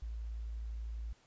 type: tone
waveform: sine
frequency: 56 Hz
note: A1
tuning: 31 cents sharp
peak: -38 dBFS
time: 0.02-1.13 s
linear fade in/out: 5 ms
effects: pink hiss -67 dBFS RMS until 1.26 s + resampled to 16000 Hz